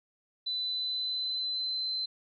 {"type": "tone with pitch glide", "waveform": "sine", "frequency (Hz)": [4000, 4075], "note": ["B7", "C8"], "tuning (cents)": [21, -47], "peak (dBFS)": -30, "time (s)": [0.46, 2.06], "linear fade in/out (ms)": 10, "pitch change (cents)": 32, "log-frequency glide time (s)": [0.63, 1.92], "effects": []}